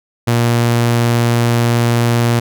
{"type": "tone", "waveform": "sawtooth", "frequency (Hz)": 118.3, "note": "A#2", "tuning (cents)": 26, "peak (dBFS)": -7, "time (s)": [0.27, 2.4], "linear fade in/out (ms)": 10, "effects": []}